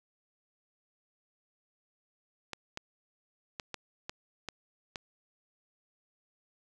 clicks, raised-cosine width 0.2 ms, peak -20 dBFS, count 7, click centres 2.533 / 2.774 / 3.598 / 3.743 / 4.095 / 4.487 / 4.958 s, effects none

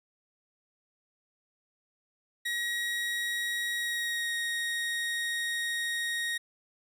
30% pulse tone with pitch glide, 1900 to 1872.8 Hz, A#6 to A#6, +33 to +8 cents, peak -27 dBFS, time 2.45-6.38 s, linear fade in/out 10 ms, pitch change -25 cents, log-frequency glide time 3.76-4.32 s, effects resampled to 32000 Hz

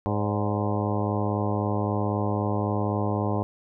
harmonic tone with a mistuned harmonic, 103.83 Hz, G#2, in tune, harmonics 1 / 2 / 3 / 4 / 5 / 6 / 7 / 8 / 9 / 10, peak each -27 / -30 / -32 / -33 / -34 / -35 / -35 / -36 / -37 / -37 dBFS, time 0.06-3.43 s, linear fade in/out 0 ms, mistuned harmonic 6, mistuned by -64 cents, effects none

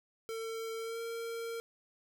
square tone with pitch glide, 450.9 to 460.4 Hz, A4 to A#4, +42 to -22 cents, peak -38 dBFS, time 0.29-1.6 s, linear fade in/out 0 ms, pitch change +36 cents, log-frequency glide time 0.8-1 s, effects none

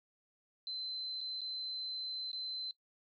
sine tone with dropouts, 4067 Hz, C8, 50 cents flat, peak -38 dBFS, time 0.67-2.71 s, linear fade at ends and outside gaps 1 ms, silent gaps 1.207-1.212 / 1.408-1.415 / 2.316-2.33 s, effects noise-tail reverb RT60 0.1 s tail -19 dB re dry + MP3 32 kbps

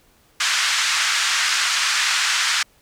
pink band-pass noise, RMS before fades -20 dBFS, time 0.4-2.63 s, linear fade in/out 5 ms, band 1300 to 7400 Hz, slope 24 dB/octave, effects pink hiss -57 dBFS RMS until 2.81 s

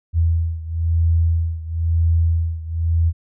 sine beating tone pair, 82.5 / 83.5 Hz, E2 / E2, +2 / +23 cents, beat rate 1 Hz, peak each -17 / -20 dBFS, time 0.13-3.13 s, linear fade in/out 50 ms, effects none

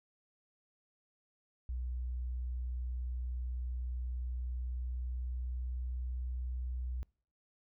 sine tone with pitch glide, 61.74 to 62.28 Hz, B1 to B1, 0 to +15 cents, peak -35 dBFS, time 1.69-7.03 s, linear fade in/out 0 ms, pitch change +15 cents, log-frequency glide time 4.29-6.29 s, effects noise-tail reverb RT60 0.5 s tail -26 dB re dry

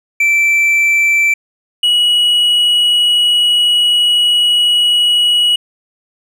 triangle tone pair in turn, 2333 / 2917 Hz, D7 / F#7, -12 / -25 cents, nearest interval major third, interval 387 cents, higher second, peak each -7 dBFS, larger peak neither, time 0.2-1.34 / 1.83-5.56 s, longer second, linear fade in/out 5 ms, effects none

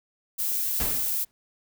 violet noise, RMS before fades -27 dBFS, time 0.38-1.25 s, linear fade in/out 20 ms
pink noise with exponential decay, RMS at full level -29 dBFS, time 0.8-1.31 s, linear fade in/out 0 ms, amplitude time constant 110 ms
effects none

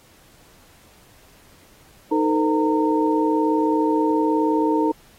sine tone cluster, 311.2 / 445.1 / 504 / 917 Hz, D#4 / A4 / B4 / A#5, 0 / +20 / +35 / -29 cents, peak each -19 / -23 / -28 / -23 dBFS, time 2.11-4.92 s, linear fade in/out 10 ms, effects pink hiss -53 dBFS RMS until 5.18 s + AAC 48 kbps

